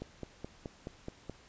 click train, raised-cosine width 2 ms, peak -26 dBFS, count 7, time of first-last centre 0.02-1.297 s, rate 4.7 Hz, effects pink hiss -59 dBFS RMS until 1.48 s + resampled to 16000 Hz

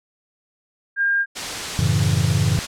sine tone, 1608 Hz, G6, 44 cents sharp, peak -16 dBFS, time 0.96-1.26 s, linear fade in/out 50 ms
white noise, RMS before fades -26 dBFS, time 1.35-2.67 s, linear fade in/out 20 ms
triangle chord, F# minor seventh, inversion none, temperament equal, 92.5 / 110 / 138.59 / 164.81 Hz, F#2 / A2 / C#3 / E3, 0 / 0 / 0 / 0 cents, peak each -20 / -19 / -19 / -21 dBFS, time 1.79-2.59 s, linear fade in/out 0 ms
effects low-pass 7000 Hz 12 dB/octave

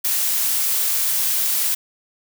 blue noise, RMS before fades -20 dBFS, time 0.04-1.75 s, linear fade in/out 10 ms, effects none

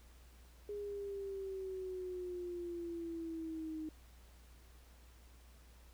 sine exponential sweep, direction down, 413.7 to 311.1 Hz, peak -40 dBFS, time 0.69-3.89 s, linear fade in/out 2 ms, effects added 60 Hz sine -58 dBFS peak until 5.93 s + pink hiss -66 dBFS RMS until 5.93 s

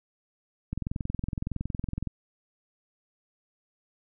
click train, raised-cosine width 5 ms, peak -18 dBFS, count 30, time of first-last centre 0.73-2.073 s, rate 21.6 Hz, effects none

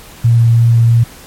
sine tone with vibrato, 116.54 Hz, A#2, in tune, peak -5 dBFS, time 0.24-1.04 s, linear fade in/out 10 ms, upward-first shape sine, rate 3 Hz, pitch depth 8 cents each way, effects pink hiss -36 dBFS RMS until 1.26 s + MP3 64 kbps

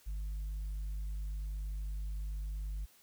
sine tone, 50.5 Hz, G#1, 48 cents flat, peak -33 dBFS, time 0.06-2.86 s, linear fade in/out 20 ms, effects tanh soft clip ceiling -35 dBFS + white hiss -64 dBFS RMS until 3.02 s

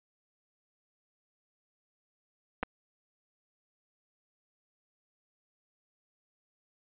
clicks, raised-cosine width 0.5 ms, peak -17 dBFS, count 2, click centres 2.629 / 2.633 s, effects resampled to 8000 Hz

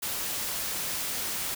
white noise, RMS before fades -32 dBFS, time 0.02-1.55 s, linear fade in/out 10 ms, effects none

